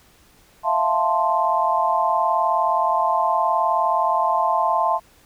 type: chord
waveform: sine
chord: F major seventh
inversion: third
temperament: equal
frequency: 659.3 / 698.5 / 880 / 1046.5 Hz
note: E5 / F5 / A5 / C6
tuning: 0 / 0 / 0 / 0 cents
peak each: -24 / -24 / -21 / -21 dBFS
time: 0.63-5 s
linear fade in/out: 50 ms
effects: pink hiss -54 dBFS RMS until 5.25 s